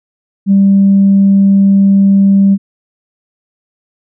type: tone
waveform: sine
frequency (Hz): 196.7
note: G3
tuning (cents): +6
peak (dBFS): -3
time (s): 0.46-2.58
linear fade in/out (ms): 50
effects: tanh soft clip ceiling 0 dBFS